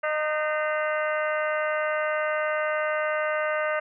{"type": "harmonic tone with a mistuned harmonic", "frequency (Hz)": 306.6, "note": "D#4", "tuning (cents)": -25, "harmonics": [2, 3, 4, 5, 6, 7, 8, 9], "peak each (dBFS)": [-26, -39, -31, -31, -36, -35, -47, -41], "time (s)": [0.03, 3.8], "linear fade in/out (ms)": 10, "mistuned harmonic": 7, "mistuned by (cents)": -74, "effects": []}